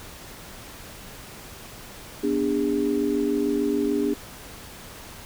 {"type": "chord", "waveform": "sine", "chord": "G# diminished", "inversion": "first", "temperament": "equal with one note detuned", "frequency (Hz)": [246.9, 293.7, 405.1], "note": ["B3", "D4", "G#4"], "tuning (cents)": [0, 0, -43], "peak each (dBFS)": [-27, -24, -25], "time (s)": [2.23, 4.14], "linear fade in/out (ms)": 10, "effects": ["pink hiss -42 dBFS RMS until 5.25 s"]}